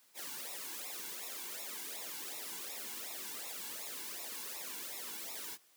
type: noise with flanger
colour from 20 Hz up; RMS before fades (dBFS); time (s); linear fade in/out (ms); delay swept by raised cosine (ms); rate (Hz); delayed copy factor
white; -44; 0.14-5.58; 50; 0.64 to 1.64; 2.7; -1
effects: white hiss -67 dBFS RMS until 5.76 s + high-pass 200 Hz 12 dB/octave